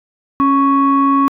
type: tone pair together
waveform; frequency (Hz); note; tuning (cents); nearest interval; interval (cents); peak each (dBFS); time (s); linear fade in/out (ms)
sine; 275.2 / 1110.7; C#4 / C#6; -12 / +3; 2 octaves; 2415; -11; 0.4-1.28; 0
effects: tanh soft clip ceiling -4 dBFS